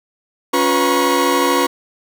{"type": "tone cluster", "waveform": "40% pulse", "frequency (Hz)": [278.6, 356.5, 495.5, 954, 1101], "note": ["C#4", "F4", "B4", "A#5", "C#6"], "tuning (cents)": [9, 36, 6, 40, -12], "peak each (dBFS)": -19, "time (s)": [0.53, 1.67], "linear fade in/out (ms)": 10, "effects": []}